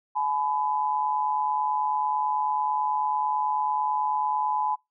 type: tone pair together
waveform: sine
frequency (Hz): 850.9 / 1000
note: G#5 / B5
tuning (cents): +42 / +21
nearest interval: minor third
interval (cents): 279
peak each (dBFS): -26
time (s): 0.15-4.76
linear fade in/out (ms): 20
effects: noise-tail reverb RT60 0.2 s tail -26 dB re dry